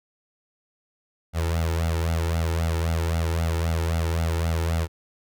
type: tone with flanger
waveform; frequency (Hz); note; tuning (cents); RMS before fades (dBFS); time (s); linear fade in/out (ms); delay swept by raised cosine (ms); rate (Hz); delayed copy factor
sawtooth; 82.41; E2; 0; -24; 1.33-4.88; 50; 1.4 to 2.29; 3.8; +0.85
effects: none